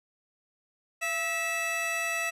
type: tone cluster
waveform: square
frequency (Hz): 676 / 1305 / 1938 / 2628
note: E5 / E6 / B6 / E7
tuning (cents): +43 / -18 / -33 / -6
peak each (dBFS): -37 / -38 / -34 / -32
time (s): 1.01-2.31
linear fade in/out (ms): 20
effects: low-pass 12000 Hz 12 dB/octave